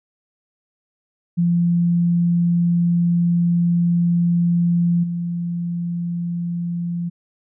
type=tone with level steps; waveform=sine; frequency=172.3 Hz; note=F3; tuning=23 cents flat; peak=-14 / -21 dBFS; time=1.37-7.1 s; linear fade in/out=20 ms; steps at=5.03 s; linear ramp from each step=10 ms; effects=none